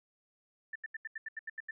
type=tone bursts; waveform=sine; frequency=1777 Hz; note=A6; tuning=17 cents sharp; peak=-37 dBFS; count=10; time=0.73-1.71 s; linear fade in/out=5 ms; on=26 ms; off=80 ms; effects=none